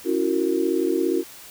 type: chord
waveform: sine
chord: F# dominant seventh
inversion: second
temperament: just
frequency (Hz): 277.5 / 333 / 370 / 462.5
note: C#4 / E4 / F#4 / A#4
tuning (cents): +2 / +18 / 0 / -14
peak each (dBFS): -27 / -23 / -23 / -28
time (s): 0.04-1.24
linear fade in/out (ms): 50
effects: white hiss -43 dBFS RMS until 1.5 s